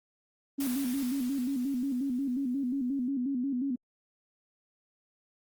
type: tone with vibrato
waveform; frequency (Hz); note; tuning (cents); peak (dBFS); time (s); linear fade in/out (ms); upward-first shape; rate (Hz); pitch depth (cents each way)
sine; 261.6; C4; 0; -28; 0.58-3.76; 10; square; 5.6; 100
type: noise with exponential decay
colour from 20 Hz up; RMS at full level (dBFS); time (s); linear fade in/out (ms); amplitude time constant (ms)
white; -37; 0.6-3.09; 5; 540
effects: Opus 24 kbps